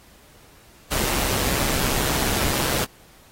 pink noise with amplitude modulation, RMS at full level -21 dBFS, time 0.91-2.85 s, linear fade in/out 10 ms, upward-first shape sine, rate 135 Hz, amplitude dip 55%, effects pink hiss -52 dBFS RMS until 3.31 s + AAC 48 kbps

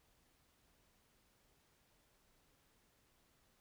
silence, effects pink hiss -74 dBFS RMS until 3.6 s

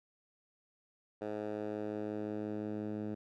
10% pulse tone with band-pass filter sweep, 105.7 Hz, G#2, 31 cents sharp, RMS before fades -39 dBFS, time 1.21-3.15 s, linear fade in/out 10 ms, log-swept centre 520 to 230 Hz, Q 1.1, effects none

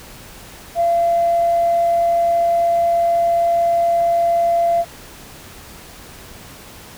sine tone, 683 Hz, F5, 39 cents flat, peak -12 dBFS, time 0.75-4.85 s, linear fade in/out 50 ms, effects tanh soft clip ceiling -8 dBFS + pink hiss -39 dBFS RMS until 6.97 s

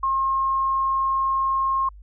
sine tone, 1072 Hz, C6, 42 cents sharp, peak -19 dBFS, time 0.03-1.89 s, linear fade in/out 5 ms, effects added 50 Hz sine -41 dBFS peak until 2.02 s

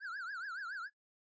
triangle tone with vibrato, 1500 Hz, F#6, 23 cents sharp, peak -38 dBFS, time 0-0.9 s, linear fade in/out 50 ms, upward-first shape triangle, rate 7.1 Hz, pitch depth 240 cents each way, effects noise-tail reverb RT60 0.1 s tail -18 dB re dry + resampled to 16000 Hz

